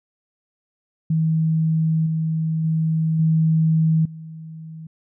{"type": "tone with level steps", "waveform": "sine", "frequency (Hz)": 160, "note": "D#3", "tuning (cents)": 49, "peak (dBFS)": [-16, -19, -17, -14, -33], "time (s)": [1.1, 4.87], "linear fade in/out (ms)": 5, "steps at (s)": [2.06, 2.64, 3.19, 4.05], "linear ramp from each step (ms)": 5, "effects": []}